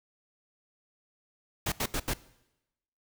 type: noise bursts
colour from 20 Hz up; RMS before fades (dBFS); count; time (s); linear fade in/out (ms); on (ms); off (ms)
pink; -30; 4; 1.66-2.137; 5; 60; 79
effects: noise-tail reverb RT60 0.9 s tail -19 dB re dry